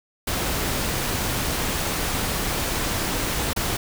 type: noise with dropouts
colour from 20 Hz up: pink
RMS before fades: -25 dBFS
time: 0.27-3.77 s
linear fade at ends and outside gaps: 5 ms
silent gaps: 3.533-3.562 s
effects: none